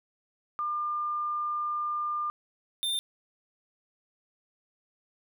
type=tone pair in turn; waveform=sine / square; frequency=1200 / 3596 Hz; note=D6 / A7; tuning=+37 / +37 cents; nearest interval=octave + perfect fifth; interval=1900 cents; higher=second; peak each=-28 dBFS; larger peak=neither; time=0.59-2.3 / 2.83-2.99 s; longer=first; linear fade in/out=0 ms; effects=none